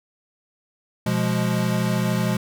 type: chord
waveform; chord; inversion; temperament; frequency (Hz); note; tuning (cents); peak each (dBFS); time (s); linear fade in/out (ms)
square; F diminished; second; equal; 123.47 / 174.61 / 207.7; Cb3 / F3 / Ab3; 0 / 0 / 0; -25; 1.06-2.37; 5
effects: none